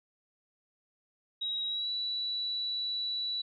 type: tone with pitch glide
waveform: sine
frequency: 3829 to 3941 Hz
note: A#7 to B7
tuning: +46 to -4 cents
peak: -31 dBFS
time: 1.41-3.42 s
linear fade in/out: 10 ms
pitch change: +50 cents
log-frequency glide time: 1.66-1.9 s
effects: none